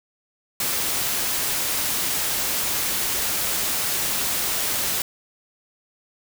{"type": "noise", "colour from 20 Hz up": "white", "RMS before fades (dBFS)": -24, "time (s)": [0.6, 5.02], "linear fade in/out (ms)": 2, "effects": []}